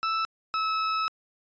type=tone pair in turn; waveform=40% pulse; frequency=1318.5 / 1298.8 Hz; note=E6 / E6; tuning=0 / -26 cents; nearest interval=unison; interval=26 cents; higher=first; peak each=-24 / -24 dBFS; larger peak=neither; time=0.03-0.25 / 0.54-1.08 s; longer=second; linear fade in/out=0 ms; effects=resampled to 16000 Hz